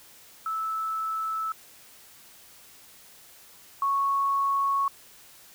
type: tone pair in turn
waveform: sine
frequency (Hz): 1310 / 1106.3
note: E6 / C#6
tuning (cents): -11 / -4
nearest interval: minor third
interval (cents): 293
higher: first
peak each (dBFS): -27 / -22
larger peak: second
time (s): 0.46-1.52 / 3.82-4.88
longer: neither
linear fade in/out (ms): 2
effects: white hiss -52 dBFS RMS until 5.54 s